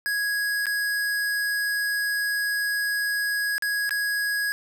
square tone with dropouts, 1661.2 Hz, G#6, in tune, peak -24 dBFS, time 0.06-4.52 s, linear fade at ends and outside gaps 0 ms, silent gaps 0.657-0.667 / 3.581-3.623 / 3.893-3.908 s, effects none

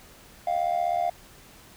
triangle tone with amplitude modulation, 700 Hz, F5, 4 cents sharp, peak -16 dBFS, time 0.47-1.1 s, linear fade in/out 5 ms, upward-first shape sine, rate 76 Hz, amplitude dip 90%, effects tanh soft clip ceiling -16 dBFS + pink hiss -51 dBFS RMS until 1.76 s

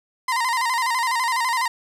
30% pulse tone with vibrato, 977 Hz, B5, 19 cents flat, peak -17 dBFS, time 0.28-1.68 s, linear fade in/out 5 ms, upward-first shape square, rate 12 Hz, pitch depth 84 cents each way, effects low-pass 11000 Hz 12 dB/octave + 9-bit

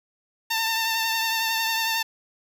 10% pulse tone with vibrato, 900 Hz, A5, 39 cents sharp, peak -14 dBFS, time 0.5-2.03 s, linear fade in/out 10 ms, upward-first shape triangle, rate 11 Hz, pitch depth 31 cents each way, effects none

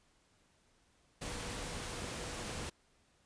sine tone in noise, 487.6 Hz, B4, 22 cents flat, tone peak -52 dBFS, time 1.21-2.7 s, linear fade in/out 10 ms, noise pink, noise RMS -42 dBFS, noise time 1.21-2.7 s, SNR -13 dB, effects pink hiss -71 dBFS RMS until 3.25 s + resampled to 22050 Hz

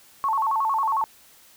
sine tone with vibrato, 987.8 Hz, B5, in tune, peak -20 dBFS, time 0.24-1.04 s, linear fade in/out 0 ms, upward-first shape square, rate 11 Hz, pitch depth 190 cents each way, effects white hiss -53 dBFS RMS until 1.56 s

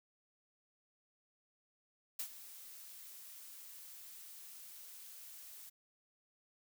blue noise with ADSR envelope, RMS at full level -39 dBFS, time 2.19-5.7 s, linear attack 5 ms, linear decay 80 ms, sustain -14 dB, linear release 13 ms, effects none

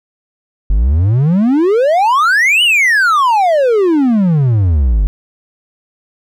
triangle exponential two-way sweep, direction up then down, 45.24 to 3004 to 45.24 Hz, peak -6 dBFS, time 0.7-5.07 s, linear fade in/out 0 ms, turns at 2.63 s, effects none

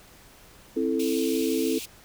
sine chord, A minor, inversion first, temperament just, 264 / 330 / 440 Hz, C4 / E4 / A4, +16 / +2 / 0 cents, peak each -27 dBFS, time 0.76-1.79 s, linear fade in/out 10 ms
pink high-pass noise, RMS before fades -37 dBFS, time 0.99-1.86 s, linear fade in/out 10 ms, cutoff 2300 Hz, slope 96 dB/octave
effects pink hiss -52 dBFS RMS until 2.04 s

